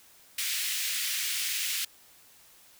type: high-pass noise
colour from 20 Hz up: pink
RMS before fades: -31 dBFS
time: 0.38-1.85 s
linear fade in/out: 5 ms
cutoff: 2100 Hz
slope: 24 dB/octave
effects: white hiss -57 dBFS RMS until 2.79 s